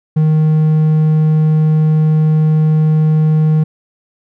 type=tone; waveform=triangle; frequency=155.56 Hz; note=D#3; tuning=in tune; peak=-6 dBFS; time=0.16-3.64 s; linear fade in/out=10 ms; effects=none